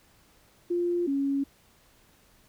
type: tone pair in turn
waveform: sine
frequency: 349.2 / 277.2 Hz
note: F4 / C#4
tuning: 0 / 0 cents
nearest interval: major third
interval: 400 cents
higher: first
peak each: -24 dBFS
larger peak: neither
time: 0.7-1.07 / 1.07-1.44 s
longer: neither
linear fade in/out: 10 ms
effects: pink hiss -61 dBFS RMS until 2.48 s